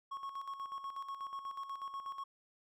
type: tone with tremolo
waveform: triangle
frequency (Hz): 1098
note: C#6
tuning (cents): -17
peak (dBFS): -37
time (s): 0.11-2.24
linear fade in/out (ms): 10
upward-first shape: square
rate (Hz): 8.2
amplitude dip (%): 60
effects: none